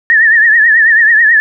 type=tone with vibrato; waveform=sine; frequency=1797 Hz; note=A6; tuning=36 cents sharp; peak=-4 dBFS; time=0.1-1.4 s; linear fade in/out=0 ms; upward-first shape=triangle; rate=9.2 Hz; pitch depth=110 cents each way; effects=none